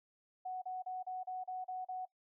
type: tone bursts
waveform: sine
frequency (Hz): 741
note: F#5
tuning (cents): +2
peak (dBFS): -38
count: 8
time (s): 0.45-2.055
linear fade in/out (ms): 10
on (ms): 170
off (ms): 35
effects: noise-tail reverb RT60 0.1 s tail -19 dB re dry